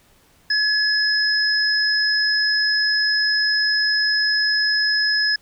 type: tone pair together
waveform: sine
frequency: 1700 / 5115 Hz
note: G#6 / D#8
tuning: +40 / +47 cents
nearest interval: octave + perfect fifth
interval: 1907 cents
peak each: -19 dBFS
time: 0.5-5.36 s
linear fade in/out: 5 ms
effects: pink hiss -56 dBFS RMS until 5.41 s